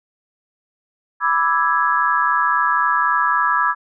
sine chord, E dominant seventh, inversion second, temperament equal, 987.8 / 1174.7 / 1318.5 / 1661.2 Hz, B5 / D6 / E6 / G#6, 0 / 0 / 0 / 0 cents, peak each -20 dBFS, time 1.2-3.75 s, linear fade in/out 50 ms, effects none

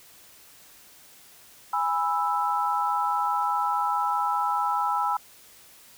sine chord, E major, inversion first, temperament just, 824.1 / 988.9 / 1318.5 Hz, G#5 / B5 / E6, -14 / +2 / 0 cents, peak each -27 dBFS, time 1.73-5.17 s, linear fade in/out 5 ms, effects white hiss -52 dBFS RMS until 5.97 s

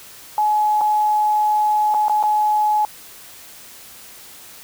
sine tone with dropouts, 847 Hz, G#5, 34 cents sharp, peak -14 dBFS, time 0.38-2.85 s, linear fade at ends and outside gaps 1 ms, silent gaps 0.81-0.814 / 1.941-1.946 / 2.083-2.096 / 2.228-2.236 s, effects white hiss -41 dBFS RMS until 4.63 s

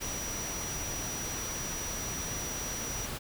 sine tone in noise, 5830 Hz, F#8, 26 cents flat, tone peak -37 dBFS, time 0.01-3.07 s, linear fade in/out 20 ms, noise pink, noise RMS -38 dBFS, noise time 0-3.19 s, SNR -2 dB, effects none

